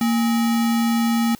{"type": "tone with sample-and-hold", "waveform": "sine", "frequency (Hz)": 230.7, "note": "A#3", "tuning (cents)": -18, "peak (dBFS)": -16, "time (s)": [0.01, 1.35], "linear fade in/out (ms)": 2, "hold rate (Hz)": 1050, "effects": ["white hiss -48 dBFS RMS until 1.39 s"]}